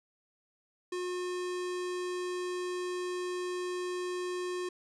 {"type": "tone", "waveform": "square", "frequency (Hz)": 360, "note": "F#4", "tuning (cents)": -47, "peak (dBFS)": -34, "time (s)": [0.92, 4.69], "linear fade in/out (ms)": 5, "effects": ["resampled to 22050 Hz"]}